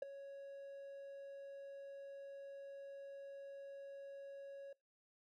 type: tone with ADSR envelope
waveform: triangle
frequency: 554.4 Hz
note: C#5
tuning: in tune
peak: -32 dBFS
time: 0.02-4.73 s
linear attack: 5 ms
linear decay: 9 ms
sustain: -15 dB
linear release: 5 ms
effects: noise-tail reverb RT60 0.2 s tail -22 dB re dry + tanh soft clip ceiling -29 dBFS